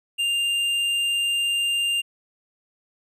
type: tone with hard clipping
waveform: sine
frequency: 2797 Hz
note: F7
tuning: 2 cents sharp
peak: -22 dBFS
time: 0.18-2.02 s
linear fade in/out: 20 ms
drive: 7 dB
effects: none